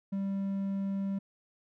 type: tone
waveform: triangle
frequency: 196 Hz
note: G3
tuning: in tune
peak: -28 dBFS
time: 0.12-1.19 s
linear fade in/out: 10 ms
effects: none